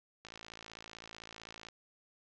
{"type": "click train", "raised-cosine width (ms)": 0.2, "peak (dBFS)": -30, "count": 81, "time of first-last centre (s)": [0.25, 1.686], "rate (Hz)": 55.7, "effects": ["low-pass 7000 Hz 12 dB/octave", "12-bit"]}